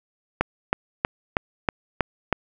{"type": "click train", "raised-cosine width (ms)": 0.5, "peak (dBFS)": -4, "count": 7, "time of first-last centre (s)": [0.41, 2.327], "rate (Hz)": 3.13, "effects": []}